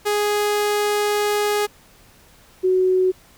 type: tone pair in turn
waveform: sawtooth / sine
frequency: 415.3 / 371.2 Hz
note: G#4 / F#4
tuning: 0 / +6 cents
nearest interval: major second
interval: 194 cents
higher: first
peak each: -14 dBFS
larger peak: neither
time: 0.05-1.67 / 2.63-3.12 s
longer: first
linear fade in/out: 20 ms
effects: pink hiss -51 dBFS RMS until 3.37 s